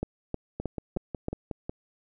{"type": "two click trains", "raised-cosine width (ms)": 2, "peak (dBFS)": [-19, -16], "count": [7, 5], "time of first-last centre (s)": [[0.6, 1.695], [0.03, 1.284]], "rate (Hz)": [5.48, 3.19], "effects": []}